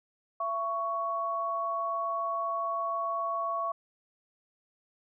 sine tone pair together, 673.1 / 1114 Hz, E5 / C#6, +36 / +8 cents, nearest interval major sixth, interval 872 cents, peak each -34 / -30 dBFS, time 0.4-3.72 s, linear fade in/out 5 ms, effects none

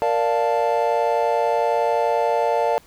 triangle chord, Bb major seventh, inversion none, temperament equal, 466.2 / 587.3 / 698.5 / 880 Hz, Bb4 / D5 / F5 / A5, 0 / 0 / 0 / 0 cents, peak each -21 dBFS, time 0.02-2.78 s, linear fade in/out 0 ms, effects pink hiss -52 dBFS RMS until 2.86 s

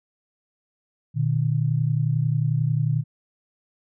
sine tone pair together, 120 / 151.19 Hz, B2 / D#3, -49 / -49 cents, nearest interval major third, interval 400 cents, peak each -22 dBFS, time 1.14-3.04 s, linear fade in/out 50 ms, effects none

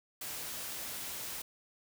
white noise, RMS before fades -41 dBFS, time 0.21-1.42 s, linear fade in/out 5 ms, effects none

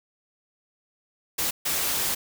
white noise bursts at uneven times, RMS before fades -26 dBFS, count 2, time 1.38-1.51 / 1.65-2.15 s, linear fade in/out 10 ms, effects none

